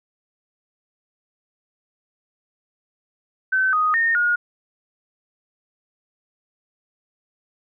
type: tone with pitch steps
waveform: sine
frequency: 1530 / 1246 / 1835 / 1436 Hz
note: G6 / D#6 / A#6 / F6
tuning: -42 / +2 / -28 / +48 cents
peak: -16 dBFS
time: 3.52-4.36 s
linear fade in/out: 10 ms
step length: 210 ms
effects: none